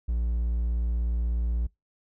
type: tone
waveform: triangle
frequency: 58.27 Hz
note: A#1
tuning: in tune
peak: -22 dBFS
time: 0.08-1.67 s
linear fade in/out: 10 ms
effects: noise-tail reverb RT60 0.2 s tail -25 dB re dry

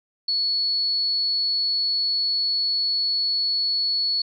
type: tone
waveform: sine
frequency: 4400 Hz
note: C#8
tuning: 14 cents flat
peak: -20 dBFS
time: 0.28-4.22 s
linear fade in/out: 5 ms
effects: none

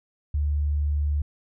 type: tone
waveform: sine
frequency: 73.4 Hz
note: D2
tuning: in tune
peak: -21 dBFS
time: 0.34-1.22 s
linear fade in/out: 5 ms
effects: none

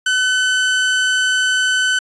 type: tone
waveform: 30% pulse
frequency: 1512 Hz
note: F#6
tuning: 37 cents sharp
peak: -11 dBFS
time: 0.06-1.99 s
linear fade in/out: 5 ms
effects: resampled to 22050 Hz

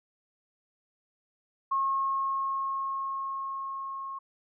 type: tone with level ramp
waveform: sine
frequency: 1084 Hz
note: C#6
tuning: 39 cents flat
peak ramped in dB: -24 to -35 dBFS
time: 1.71-4.19 s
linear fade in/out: 10 ms
effects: none

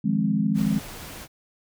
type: chord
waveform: sine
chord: F minor seventh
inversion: third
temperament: equal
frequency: 155.56 / 174.61 / 207.7 / 261.6 Hz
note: Eb3 / F3 / Ab3 / C4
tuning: 0 / 0 / 0 / 0 cents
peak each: -28 / -27 / -22 / -28 dBFS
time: 0.04-0.79 s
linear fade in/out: 10 ms
type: noise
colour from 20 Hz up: pink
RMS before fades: -39 dBFS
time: 0.54-1.28 s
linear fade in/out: 50 ms
effects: none

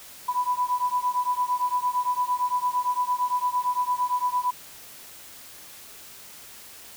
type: beating tone pair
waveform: sine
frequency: 987.8 / 996.6 Hz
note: B5 / B5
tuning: 0 / +15 cents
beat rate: 8.8 Hz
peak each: -25 / -26 dBFS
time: 0.28-4.51 s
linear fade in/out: 10 ms
effects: white hiss -45 dBFS RMS until 6.96 s

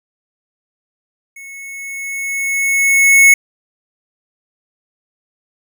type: tone with level ramp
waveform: square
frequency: 2198 Hz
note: C#7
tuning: 15 cents flat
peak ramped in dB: -33 to -4 dBFS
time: 1.36-3.34 s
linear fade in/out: 5 ms
effects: none

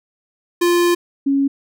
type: tone pair in turn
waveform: square / sine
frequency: 348.3 / 276.4 Hz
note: F4 / C#4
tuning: -5 / -5 cents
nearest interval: major third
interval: 400 cents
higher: first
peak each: -13 dBFS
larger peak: neither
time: 0.61-0.95 / 1.26-1.48 s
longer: first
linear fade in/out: 10 ms
effects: none

